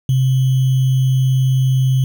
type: tone with sample-and-hold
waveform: sine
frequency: 130.81 Hz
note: C3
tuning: in tune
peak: -11 dBFS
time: 0.09-2.04 s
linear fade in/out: 2 ms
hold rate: 3150 Hz
effects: none